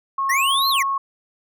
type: tone with pitch glide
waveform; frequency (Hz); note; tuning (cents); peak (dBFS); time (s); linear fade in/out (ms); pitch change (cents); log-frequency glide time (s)
sine; 1089 to 1095.3; C#6 to C#6; -31 to -21; -19; 0.18-0.98; 5; +10; 0.45-0.64
type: linear two-way sweep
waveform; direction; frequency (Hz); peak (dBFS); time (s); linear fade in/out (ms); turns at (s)
square; up then down; 1783 to 4284 to 1783; -19; 0.29-0.83; 10; 0.69
effects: none